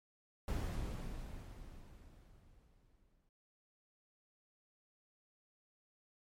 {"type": "noise with exponential decay", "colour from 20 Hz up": "brown", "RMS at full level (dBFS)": -35, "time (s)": [0.48, 3.29], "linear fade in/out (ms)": 1, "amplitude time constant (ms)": 610, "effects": ["MP3 64 kbps"]}